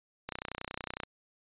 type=click train; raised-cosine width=0.3 ms; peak=-20 dBFS; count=24; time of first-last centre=0.29-1.034 s; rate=30.9 Hz; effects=resampled to 8000 Hz